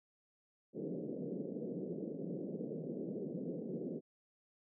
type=band-pass noise; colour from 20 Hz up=pink; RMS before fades=-42 dBFS; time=0.73-4.01 s; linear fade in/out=50 ms; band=160 to 520 Hz; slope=48 dB/octave; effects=none